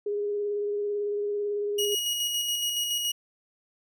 sine tone with vibrato, 411.4 Hz, G#4, 16 cents flat, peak -26 dBFS, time 0.06-1.95 s, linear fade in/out 5 ms, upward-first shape triangle, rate 18 Hz, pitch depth 22 cents each way
sawtooth tone with tremolo, 2894 Hz, F#7, 39 cents flat, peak -22 dBFS, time 1.78-3.12 s, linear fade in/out 10 ms, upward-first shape square, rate 7.1 Hz, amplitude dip 30%
effects none

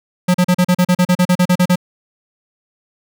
square tone bursts, 180 Hz, F#3, 47 cents flat, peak -10 dBFS, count 15, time 0.28-1.758 s, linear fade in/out 10 ms, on 64 ms, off 37 ms, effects none

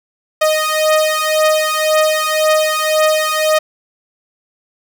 sawtooth beating tone pair, 620 / 621.9 Hz, D#5 / D#5, -6 / -1 cents, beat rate 1.9 Hz, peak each -11 dBFS, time 0.41-3.59 s, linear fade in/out 10 ms, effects none

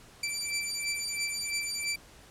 15% pulse beating tone pair, 2333 / 2336 Hz, D7 / D7, -12 / -10 cents, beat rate 3 Hz, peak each -27 dBFS, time 0.23-1.96 s, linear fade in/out 5 ms, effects pink hiss -54 dBFS RMS until 2.3 s + low-pass 11000 Hz 12 dB/octave

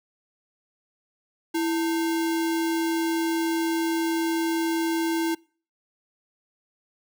sine tone with sample-and-hold, 329.6 Hz, E4, in tune, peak -22 dBFS, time 1.54-5.35 s, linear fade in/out 10 ms, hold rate 1225 Hz, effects noise-tail reverb RT60 0.4 s tail -24 dB re dry

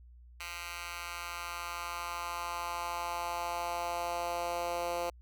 10% pulse tone with high-pass filter sweep, 173.1 Hz, F3, 15 cents flat, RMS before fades -37 dBFS, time 0.4-5.1 s, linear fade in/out 5 ms, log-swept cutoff 1800 to 520 Hz, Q 2, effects added 60 Hz sine -52 dBFS peak until 5.21 s

